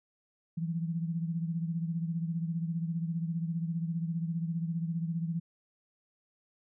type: beating tone pair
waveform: sine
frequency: 164.81 / 179.81 Hz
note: E3 / F#3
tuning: 0 / -49 cents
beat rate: 15 Hz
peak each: -31 / -38 dBFS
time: 0.57-5.4 s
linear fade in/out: 10 ms
effects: none